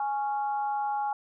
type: harmonic tone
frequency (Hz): 277.2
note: C#4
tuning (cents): 0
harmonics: 3 / 4 / 5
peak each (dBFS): -27 / -40 / -41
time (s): 0-1.13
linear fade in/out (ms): 2
effects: none